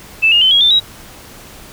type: tone with pitch steps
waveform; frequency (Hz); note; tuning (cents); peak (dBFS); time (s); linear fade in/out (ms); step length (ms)
sine; 2637 / 2843 / 3064 / 3303 / 3561 / 3839; E7 / F7 / G7 / G#7 / A7 / B7; 0 / +30 / -40 / -10 / +20 / -50; -7; 0.22-0.802; 20; 97
effects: pink hiss -37 dBFS RMS until 1.72 s